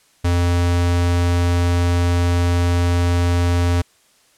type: tone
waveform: square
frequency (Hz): 87.31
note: F2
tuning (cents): 0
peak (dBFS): -15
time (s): 0.24-3.82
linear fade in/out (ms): 10
effects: white hiss -56 dBFS RMS until 4.37 s + low-pass 10000 Hz 12 dB/octave